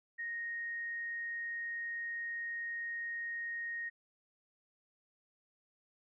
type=tone; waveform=sine; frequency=1864.7 Hz; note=A#6; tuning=in tune; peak=-37 dBFS; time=0.18-3.9 s; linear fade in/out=20 ms; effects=none